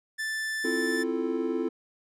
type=tone; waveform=45% pulse; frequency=1760 Hz; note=A6; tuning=in tune; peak=-29 dBFS; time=0.18-1.04 s; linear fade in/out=20 ms
type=chord; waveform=triangle; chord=F major seventh; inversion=second; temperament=equal; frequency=261.6 / 329.6 / 349.2 / 440 Hz; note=C4 / E4 / F4 / A4; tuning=0 / 0 / 0 / 0 cents; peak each=-30 dBFS; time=0.64-1.69 s; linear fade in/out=10 ms
effects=low-pass 12000 Hz 12 dB/octave